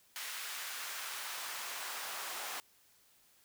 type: noise with high-pass filter sweep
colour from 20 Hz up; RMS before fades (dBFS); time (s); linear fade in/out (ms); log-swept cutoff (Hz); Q
pink; -42; 0.16-2.6; 0; 1600 to 790; 0.98
effects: white hiss -67 dBFS RMS until 3.44 s